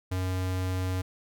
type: tone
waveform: square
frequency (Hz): 92.5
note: F#2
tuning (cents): 0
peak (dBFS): -28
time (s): 0.11-1.02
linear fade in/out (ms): 10
effects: none